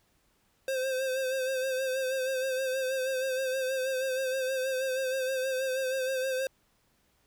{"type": "tone with vibrato", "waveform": "square", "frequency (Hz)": 523.3, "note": "C5", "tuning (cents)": 0, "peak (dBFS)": -29, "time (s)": [0.68, 6.47], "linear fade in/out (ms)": 2, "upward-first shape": "sine", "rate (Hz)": 6.3, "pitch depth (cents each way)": 41, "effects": ["pink hiss -70 dBFS RMS until 7.26 s"]}